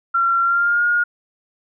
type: tone with pitch glide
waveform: sine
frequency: 1368 to 1428.6 Hz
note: F6 to F6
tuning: -36 to +39 cents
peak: -14 dBFS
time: 0.14-1.04 s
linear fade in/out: 10 ms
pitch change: +75 cents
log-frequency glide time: 0.42-0.84 s
effects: none